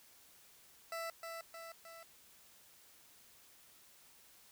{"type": "tone with echo", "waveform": "20% pulse", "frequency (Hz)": 663, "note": "E5", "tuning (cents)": 10, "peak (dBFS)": -35, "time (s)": [0.92, 1.1], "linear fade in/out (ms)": 2, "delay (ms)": 310, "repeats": 3, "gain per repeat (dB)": -4, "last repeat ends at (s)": 2.03, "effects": ["white hiss -63 dBFS RMS until 4.51 s"]}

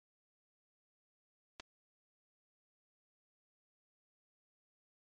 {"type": "clicks", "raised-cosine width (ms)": 0.2, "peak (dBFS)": -29, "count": 2, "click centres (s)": [1.598, 1.601], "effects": ["MP3 48 kbps"]}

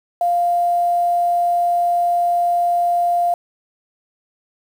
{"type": "tone with quantisation", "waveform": "sine", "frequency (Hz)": 698, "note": "F5", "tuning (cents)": -1, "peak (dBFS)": -14, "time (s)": [0.21, 3.34], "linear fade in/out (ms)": 2, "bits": 7, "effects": []}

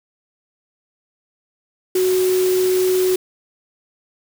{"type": "tone in noise", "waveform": "sine", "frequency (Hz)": 369.9, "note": "F#4", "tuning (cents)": 0, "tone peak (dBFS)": -14, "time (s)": [1.95, 3.16], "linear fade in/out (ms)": 5, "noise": "white", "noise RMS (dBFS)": -28, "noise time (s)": [1.95, 3.16], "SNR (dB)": 11, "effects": []}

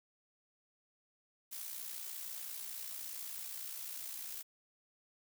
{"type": "noise with amplitude modulation", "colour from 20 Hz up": "blue", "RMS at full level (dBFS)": -42, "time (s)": [1.51, 4.43], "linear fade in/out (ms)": 20, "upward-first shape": "sine", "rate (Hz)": 60.1, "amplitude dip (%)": 55, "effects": []}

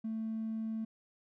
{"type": "tone", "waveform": "triangle", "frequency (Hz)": 221.8, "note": "A3", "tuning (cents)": 14, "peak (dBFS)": -31, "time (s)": [0.04, 0.85], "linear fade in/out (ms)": 10, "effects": ["tanh soft clip ceiling -31 dBFS"]}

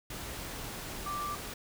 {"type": "tone in noise", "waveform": "sine", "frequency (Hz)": 1174.7, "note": "D6", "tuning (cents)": 0, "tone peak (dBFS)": -34, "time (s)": [1.06, 1.35], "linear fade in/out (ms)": 5, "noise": "pink", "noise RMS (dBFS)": -41, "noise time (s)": [0.1, 1.54], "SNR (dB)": 4, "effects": []}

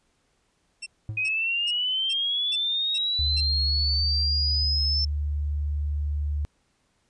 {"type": "tone bursts", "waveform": "20% pulse", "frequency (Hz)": 2706, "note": "E7", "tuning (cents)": 45, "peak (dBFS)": -28, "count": 7, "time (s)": [0.82, 3.408], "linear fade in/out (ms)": 10, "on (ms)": 44, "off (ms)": 380}
{"type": "tone with exponential decay", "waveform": "triangle", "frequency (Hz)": 107.8, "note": "A2", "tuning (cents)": -35, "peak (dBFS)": -24, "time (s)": [1.09, 1.32], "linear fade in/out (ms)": 0, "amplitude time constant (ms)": 48}
{"type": "linear sweep", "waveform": "sine", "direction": "up", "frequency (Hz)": [2489, 5330], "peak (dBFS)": -23, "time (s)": [1.17, 5.05], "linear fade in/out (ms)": 5}
{"type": "tone with pitch glide", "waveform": "sine", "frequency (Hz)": [73.9, 73.39], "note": ["D2", "D2"], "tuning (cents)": [11, -1], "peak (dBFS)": -24, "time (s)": [3.19, 6.45], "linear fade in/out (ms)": 0, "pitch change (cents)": -12, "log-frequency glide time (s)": [4.42, 5.38]}
{"effects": ["pink hiss -69 dBFS RMS until 7.09 s", "resampled to 22050 Hz"]}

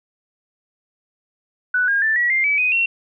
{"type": "tone with pitch steps", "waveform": "sine", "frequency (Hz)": [1486, 1620.5, 1767.2, 1927.1, 2102, 2292, 2499, 2725], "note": ["F#6", "G#6", "A6", "B6", "C7", "D7", "D#7", "F7"], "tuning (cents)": [7, -43, 7, -43, 7, -43, 7, -43], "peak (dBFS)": -15, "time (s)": [1.74, 2.86], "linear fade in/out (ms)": 5, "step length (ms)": 140, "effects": []}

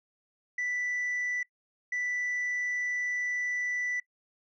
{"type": "tone pair in turn", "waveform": "sine", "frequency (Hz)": [1975.5, 1975.5], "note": ["B6", "B6"], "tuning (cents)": [0, 0], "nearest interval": "unison", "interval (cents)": 0, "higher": "neither", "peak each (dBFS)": -27, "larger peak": "neither", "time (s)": [[0.58, 1.43], [1.92, 4]], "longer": "second", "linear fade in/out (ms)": 5, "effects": ["noise-tail reverb RT60 0.1 s tail -22 dB re dry", "tanh soft clip ceiling -27 dBFS"]}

